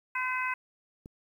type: harmonic tone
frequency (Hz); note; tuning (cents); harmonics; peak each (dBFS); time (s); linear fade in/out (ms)
510; C5; -44; 2 / 3 / 4 / 5; -33 / -34 / -35 / -35; 0.15-0.54; 5
type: click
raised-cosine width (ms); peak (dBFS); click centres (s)
3; -32; 1.059
effects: 10-bit